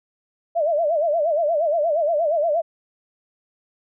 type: tone with vibrato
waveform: sine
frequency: 632 Hz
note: D#5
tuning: 27 cents sharp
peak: -17 dBFS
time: 0.55-2.62 s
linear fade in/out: 20 ms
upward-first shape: sine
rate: 8.5 Hz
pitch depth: 150 cents each way
effects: none